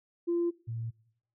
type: tone pair in turn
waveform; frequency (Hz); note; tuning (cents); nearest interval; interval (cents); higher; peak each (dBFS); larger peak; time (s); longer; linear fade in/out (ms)
sine; 343.5 / 114.63; F4 / A#2; -29 / -29; octave + perfect fifth; 1900; first; -25 / -33; first; 0.27-0.51 / 0.67-0.91; neither; 20
effects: noise-tail reverb RT60 0.7 s tail -22 dB re dry + tanh soft clip ceiling -22 dBFS